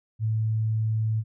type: tone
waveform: sine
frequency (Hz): 110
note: A2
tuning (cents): 0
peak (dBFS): -22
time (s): 0.19-1.24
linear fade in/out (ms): 50
effects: none